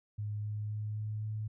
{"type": "tone with pitch steps", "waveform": "sine", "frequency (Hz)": [104.8, 105.53, 106.26, 107, 107.75], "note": ["G#2", "G#2", "G#2", "A2", "A2"], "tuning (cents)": [16, 28, 40, -48, -36], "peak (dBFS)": -34, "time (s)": [0.18, 1.48], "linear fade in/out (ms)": 10, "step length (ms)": 260, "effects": []}